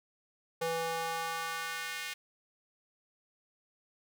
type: tone with high-pass filter sweep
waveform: square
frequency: 164.81 Hz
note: E3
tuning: in tune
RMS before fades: -36 dBFS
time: 0.61-2.14 s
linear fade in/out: 10 ms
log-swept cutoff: 480 to 2200 Hz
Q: 1.6
effects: none